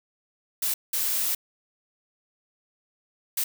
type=noise bursts at uneven times; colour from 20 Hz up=blue; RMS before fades=-26 dBFS; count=3; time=0.62-0.74 / 0.93-1.35 / 3.37-3.44 s; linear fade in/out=5 ms; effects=none